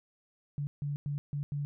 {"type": "tone bursts at uneven times", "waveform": "sine", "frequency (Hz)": 144.1, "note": "D3", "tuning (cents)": -33, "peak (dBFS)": -31, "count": 5, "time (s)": [[0.58, 0.67], [0.82, 0.96], [1.06, 1.18], [1.33, 1.43], [1.52, 1.65]], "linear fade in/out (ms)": 0, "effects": []}